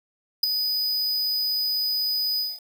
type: tone with ADSR envelope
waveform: square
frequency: 4978 Hz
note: D#8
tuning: in tune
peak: -13 dBFS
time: 0.43-2.6 s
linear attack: 8 ms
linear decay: 5 ms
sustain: -10 dB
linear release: 210 ms
effects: 8-bit